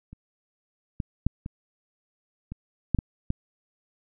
clicks, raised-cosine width 5 ms, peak -30 / -16 / -9 / -22 / -23 / -9 / -12 / -13 dBFS, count 8, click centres 0.13 / 1.002 / 1.266 / 1.461 / 2.52 / 2.947 / 2.988 / 3.304 s, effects none

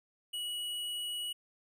square tone, 2923 Hz, F#7, 22 cents flat, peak -36 dBFS, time 0.33-1.33 s, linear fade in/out 10 ms, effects none

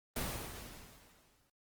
pink noise with exponential decay, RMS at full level -35 dBFS, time 0.16-1.5 s, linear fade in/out 5 ms, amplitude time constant 290 ms, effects Opus 24 kbps

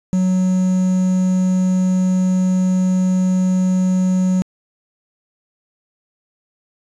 triangle tone with quantisation, 185 Hz, F#3, in tune, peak -11 dBFS, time 0.13-4.42 s, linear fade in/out 0 ms, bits 6, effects resampled to 24000 Hz

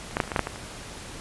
clicks, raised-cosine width 0.5 ms, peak -25 / -9 / -6 / -23 / -23 / -13 / -7 / -6 / -14 / -23 dBFS, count 10, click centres 0.111 / 0.169 / 0.202 / 0.238 / 0.277 / 0.318 / 0.362 / 0.393 / 0.471 / 0.559 s, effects pink hiss -40 dBFS RMS until 1.2 s + resampled to 24000 Hz

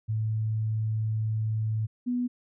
sine tone pair in turn, 109.5 / 245.8 Hz, A2 / B3, -8 / -8 cents, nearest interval octave + major second, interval 1400 cents, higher second, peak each -25 dBFS, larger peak neither, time 0.08-1.87 / 2.06-2.28 s, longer first, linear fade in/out 20 ms, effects none

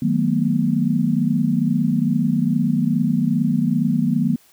sine chord, B dominant seventh, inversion first, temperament equal with one note detuned, 155.56 / 185 / 220 / 242.4 Hz, D#3 / F#3 / A3 / B3, 0 / 0 / 0 / -32 cents, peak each -22 / -22 / -22 / -20 dBFS, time 0.02-4.36 s, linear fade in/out 5 ms, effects white hiss -54 dBFS RMS until 4.52 s

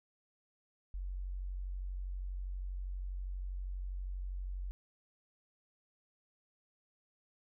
sine tone, 46.22 Hz, F#1, 1 cent flat, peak -37 dBFS, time 0.94-4.71 s, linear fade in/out 0 ms, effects none

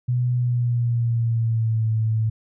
sine tone with pitch glide, 123.47 to 110.64 Hz, B2 to A2, 0 to +10 cents, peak -18 dBFS, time 0.08-2.3 s, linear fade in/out 10 ms, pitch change -190 cents, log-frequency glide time 0.34-1.88 s, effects none

